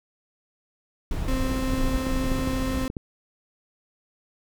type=noise; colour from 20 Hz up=brown; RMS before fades=-27 dBFS; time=1.11-2.86 s; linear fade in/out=2 ms
type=tone; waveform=35% pulse; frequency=261.6 Hz; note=C4; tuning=in tune; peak=-25 dBFS; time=1.28-2.88 s; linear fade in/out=2 ms
type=clicks; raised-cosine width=3 ms; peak=-18 dBFS; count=8; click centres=1.736 / 2.068 / 2.243 / 2.317 / 2.391 / 2.473 / 2.901 / 2.968 s
effects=none